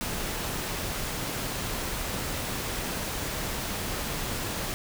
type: noise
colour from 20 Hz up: pink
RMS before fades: -32 dBFS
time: 0.01-4.74 s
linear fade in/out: 0 ms
effects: none